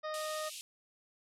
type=harmonic tone; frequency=618 Hz; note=D#5; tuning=12 cents flat; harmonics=1 / 2 / 3 / 4 / 5 / 6 / 7 / 8 / 9; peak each=-38 / -41 / -47 / -59 / -61 / -52 / -64 / -56 / -62 dBFS; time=0.03-0.5 s; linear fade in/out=20 ms
type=band-pass noise; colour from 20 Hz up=pink; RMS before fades=-46 dBFS; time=0.14-0.61 s; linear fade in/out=0 ms; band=2600 to 12000 Hz; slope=48 dB/octave
effects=none